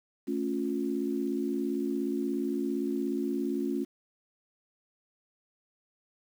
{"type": "chord", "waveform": "sine", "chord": "A augmented", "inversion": "none", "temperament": "equal with one note detuned", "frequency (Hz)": [220, 277.2, 353.3], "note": ["A3", "C#4", "E#4"], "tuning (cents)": [0, 0, 20], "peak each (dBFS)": [-34, -31, -33], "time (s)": [0.27, 3.85], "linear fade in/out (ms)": 20, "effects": ["9-bit"]}